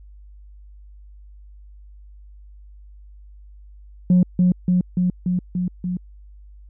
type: tone with echo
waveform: sine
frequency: 180.3 Hz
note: F#3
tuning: 45 cents flat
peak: -9 dBFS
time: 4.1-4.23 s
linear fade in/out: 2 ms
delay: 290 ms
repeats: 6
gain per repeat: -2 dB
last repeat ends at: 5.97 s
effects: tanh soft clip ceiling -9 dBFS + added 50 Hz sine -41 dBFS peak until 6.69 s